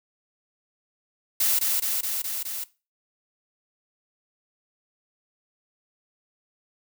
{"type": "noise with echo", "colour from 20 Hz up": "blue", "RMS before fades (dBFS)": -22, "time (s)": [1.4, 1.59], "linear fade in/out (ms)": 5, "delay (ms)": 210, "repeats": 5, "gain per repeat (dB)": -2, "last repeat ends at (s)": 2.64, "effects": ["noise-tail reverb RT60 0.3 s tail -19 dB re dry"]}